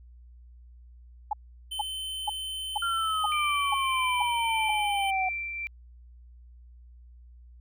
sine tone bursts, 843 Hz, G#5, 26 cents sharp, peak -24 dBFS, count 8, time 1.31-4.706 s, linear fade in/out 5 ms, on 22 ms, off 460 ms
square tone, 3068 Hz, G7, 38 cents flat, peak -33 dBFS, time 1.71-5.11 s, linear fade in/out 10 ms
sine exponential sweep, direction down, 1396.9 to 740 Hz, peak -26 dBFS, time 2.82-5.29 s, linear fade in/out 5 ms
sine tone with tremolo, 2349 Hz, D7, in tune, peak -28 dBFS, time 3.32-5.67 s, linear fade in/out 0 ms, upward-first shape triangle, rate 1.7 Hz, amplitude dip 45%
effects added 60 Hz sine -48 dBFS peak until 7.6 s

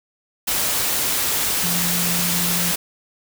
sine tone in noise, 174.61 Hz, F3, in tune, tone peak -25 dBFS, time 1.63-2.72 s, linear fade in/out 10 ms, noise white, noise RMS -21 dBFS, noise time 0.47-2.76 s, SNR -7 dB, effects none

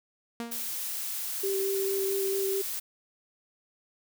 sawtooth tone with exponential decay, 233.9 Hz, A#3, 6 cents sharp, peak -27 dBFS, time 0.4-0.77 s, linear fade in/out 0 ms, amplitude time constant 80 ms
blue noise, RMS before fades -34 dBFS, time 0.51-2.8 s, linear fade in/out 10 ms
sine tone with vibrato, 390 Hz, G4, 9 cents flat, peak -27 dBFS, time 1.43-2.62 s, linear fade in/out 10 ms, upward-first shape square, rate 4.5 Hz, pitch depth 8 cents each way
effects none

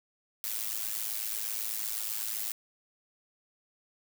blue noise with amplitude modulation, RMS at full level -31 dBFS, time 0.44-2.52 s, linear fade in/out 0 ms, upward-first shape sine, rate 108 Hz, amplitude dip 80%, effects none

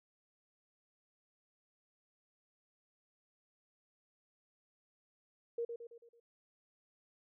sine tone with echo, 468.4 Hz, A#4, 8 cents sharp, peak -34 dBFS, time 5.58-5.65 s, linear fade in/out 5 ms, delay 110 ms, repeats 5, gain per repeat -6 dB, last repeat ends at 6.2 s, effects none

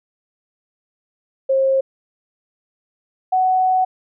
sine tone pair in turn, 535 / 745.5 Hz, C5 / F#5, +38 / +13 cents, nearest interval tritone, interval 575 cents, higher second, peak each -13 dBFS, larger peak neither, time 1.49-1.81 / 3.32-3.85 s, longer second, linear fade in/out 10 ms, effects none

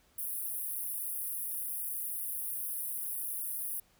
pink high-pass noise, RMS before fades -37 dBFS, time 0.18-3.8 s, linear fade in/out 5 ms, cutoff 9600 Hz, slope 96 dB/octave, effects pink hiss -67 dBFS RMS until 3.99 s

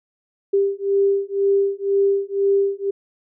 sine beating tone pair, 395.3 / 397.3 Hz, G4 / G4, +15 / +23 cents, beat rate 2 Hz, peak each -19 dBFS, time 0.53-2.91 s, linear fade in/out 10 ms, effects none

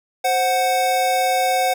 square tone pair together, 523.3 / 740 Hz, C5 / F#5, 0 / 0 cents, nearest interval tritone, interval 600 cents, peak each -23 / -18 dBFS, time 0.24-1.74 s, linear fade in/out 10 ms, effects none

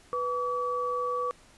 sine tone pair together, 493.9 / 1144.6 Hz, B4 / D6, 0 / -45 cents, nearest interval octave + minor third, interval 1455 cents, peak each -31 / -29 dBFS, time 0.13-1.31 s, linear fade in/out 0 ms, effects pink hiss -57 dBFS RMS until 1.57 s + resampled to 24000 Hz

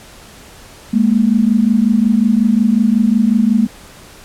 sine tone pair together, 208.5 / 234 Hz, G#3 / A#3, +7 / +7 cents, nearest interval major second, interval 200 cents, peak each -12 dBFS, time 0.93-3.67 s, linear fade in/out 10 ms, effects pink hiss -39 dBFS RMS until 4.24 s + low-pass 12000 Hz 12 dB/octave

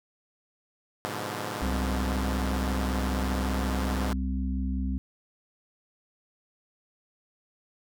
5% pulse chord, G# diminished seventh, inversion none, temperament equal, 103.83 / 123.47 / 146.83 / 174.61 Hz, G#2 / B2 / D3 / F3, 0 / 0 / 0 / 0 cents, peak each -24 / -26 / -28 / -28 dBFS, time 1.05-4.13 s, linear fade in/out 0 ms
harmonic tone, 65.41 Hz, C2, in tune, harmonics 1 / 3 / 4, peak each -28 / -33 / -34 dBFS, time 1.62-4.98 s, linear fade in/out 0 ms
effects none

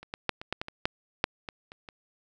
clicks, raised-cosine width 0.3 ms, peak -28 / -18 / -9 / -23 / -13 / -16 / -22 / -9 / -6 / -20 / -28 / -27 dBFS, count 12, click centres 0.03 / 0.139 / 0.293 / 0.415 / 0.526 / 0.615 / 0.684 / 0.855 / 1.241 / 1.488 / 1.719 / 1.888 s, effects none

